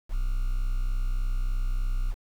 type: tone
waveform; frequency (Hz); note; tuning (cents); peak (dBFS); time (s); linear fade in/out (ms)
triangle; 31.66; B0; +44; -21; 0.09-2.15; 50
effects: tanh soft clip ceiling -17 dBFS + 8-bit